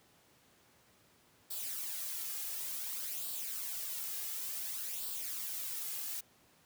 blue noise with flanger, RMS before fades -40 dBFS, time 1.5-6.21 s, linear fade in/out 10 ms, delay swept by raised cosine 0.23 to 2.43 ms, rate 0.56 Hz, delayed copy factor +0.55, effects pink hiss -66 dBFS RMS until 6.65 s + high-pass 100 Hz 12 dB/octave

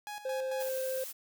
sawtooth tone with tremolo, 833 Hz, G#5, 5 cents sharp, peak -35 dBFS, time 0.07-0.69 s, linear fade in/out 0 ms, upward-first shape square, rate 4.5 Hz, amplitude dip 65%
triangle tone, 523.3 Hz, C5, in tune, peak -30 dBFS, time 0.25-1.04 s, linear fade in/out 5 ms
blue noise, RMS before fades -42 dBFS, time 0.59-1.13 s, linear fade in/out 20 ms
effects none

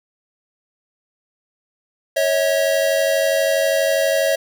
square tone pair together, 552 / 644.3 Hz, C#5 / E5, -7 / -40 cents, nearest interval minor third, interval 267 cents, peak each -19 dBFS, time 2.16-4.36 s, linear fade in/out 10 ms, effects none

